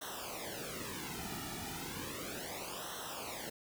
pink noise with flanger, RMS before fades -43 dBFS, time 0.01-3.5 s, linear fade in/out 10 ms, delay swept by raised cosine 0.42 to 1.92 ms, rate 0.34 Hz, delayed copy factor -0.95, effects none

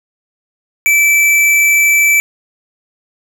square tone, 2319 Hz, D7, 22 cents flat, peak -8 dBFS, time 0.86-2.2 s, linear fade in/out 0 ms, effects none

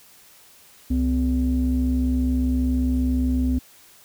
sine tone pair together, 66.3 / 253.8 Hz, C2 / B3, +23 / +47 cents, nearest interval octave + major seventh, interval 2324 cents, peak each -20 dBFS, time 0.9-3.59 s, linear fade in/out 10 ms, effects tanh soft clip ceiling -13 dBFS + white hiss -51 dBFS RMS until 4.04 s

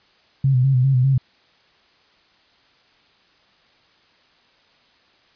sine tone with vibrato, 130.81 Hz, C3, in tune, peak -13 dBFS, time 0.44-1.18 s, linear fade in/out 5 ms, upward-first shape square, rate 5 Hz, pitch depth 63 cents each way, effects white hiss -57 dBFS RMS until 5.35 s + resampled to 11025 Hz

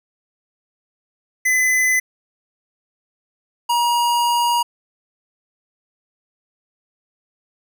square tone pair in turn, 2018 / 952.4 Hz, B6 / A#5, +37 / +37 cents, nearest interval octave + minor second, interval 1300 cents, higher first, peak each -15 / -16 dBFS, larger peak first, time 1.45-2 / 3.69-4.63 s, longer second, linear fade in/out 10 ms, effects none

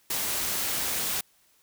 white noise, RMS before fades -29 dBFS, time 0.1-1.21 s, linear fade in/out 5 ms, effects white hiss -64 dBFS RMS until 1.62 s

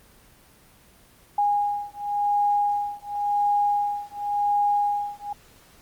sine beating tone pair, 820 / 820.92 Hz, G#5 / G#5, -22 / -20 cents, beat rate 0.92 Hz, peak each -24 dBFS, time 1.38-5.33 s, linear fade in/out 5 ms, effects pink hiss -54 dBFS RMS until 5.81 s + Opus 24 kbps

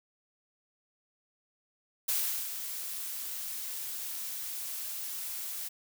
blue noise with ADSR envelope, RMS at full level -29 dBFS, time 2.08-5.69 s, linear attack 8 ms, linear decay 390 ms, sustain -9 dB, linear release 14 ms, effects none

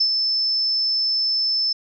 sine tone with ADSR envelope, 5270 Hz, E8, 1 cent flat, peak -14 dBFS, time 0-1.73 s, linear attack 9 ms, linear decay 72 ms, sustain -4 dB, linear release 7 ms, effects none

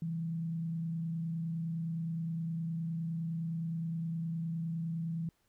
sine tone with frequency modulation, 164.81 Hz, E3, in tune, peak -33 dBFS, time 0.02-5.29 s, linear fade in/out 2 ms, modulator 29.7 Hz, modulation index 0.29, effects pink hiss -75 dBFS RMS until 5.48 s

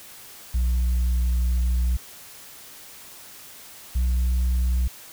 sine tone pair in turn, 61 / 61.99 Hz, B1 / B1, -21 / +7 cents, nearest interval unison, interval 28 cents, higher second, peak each -16 dBFS, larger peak neither, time 0.54-1.97 / 3.95-4.88 s, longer first, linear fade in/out 10 ms, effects tanh soft clip ceiling -18 dBFS + white hiss -44 dBFS RMS until 5.12 s

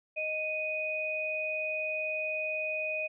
sine tone pair together, 622.2 / 2489 Hz, D#5 / D#7, 0 / 0 cents, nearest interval 2 octaves, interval 2400 cents, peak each -35 / -32 dBFS, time 0.16-3.08 s, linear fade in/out 20 ms, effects none

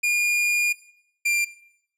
45% pulse tone pair in turn, 2424 / 2382 Hz, D#7 / D7, -46 / +24 cents, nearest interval unison, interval 30 cents, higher first, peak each -19 dBFS, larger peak neither, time 0.03-0.73 / 1.25-1.45 s, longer first, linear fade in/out 10 ms, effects noise-tail reverb RT60 0.7 s tail -18 dB re dry + low-pass 12000 Hz 12 dB/octave

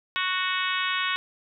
harmonic tone, 370 Hz, F#4, in tune, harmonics 3 / 4 / 5 / 6 / 7 / 8 / 9 / 10, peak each -30 / -31 / -32 / -33 / -33 / -34 / -35 / -35 dBFS, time 0.16-1.16 s, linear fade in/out 0 ms, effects none

